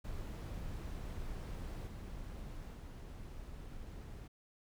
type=noise with level steps; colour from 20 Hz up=brown; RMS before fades=-43 / -46 / -48 dBFS; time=0.04-4.28 s; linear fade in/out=10 ms; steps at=1.86 / 2.72 s; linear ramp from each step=20 ms; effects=none